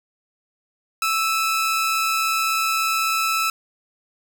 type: tone pair together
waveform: sawtooth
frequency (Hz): 1318.2 / 2500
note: E6 / D#7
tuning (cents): 0 / +8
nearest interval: major seventh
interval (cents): 1108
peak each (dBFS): -16 / -25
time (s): 1.02-3.5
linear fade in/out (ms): 2
effects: 8-bit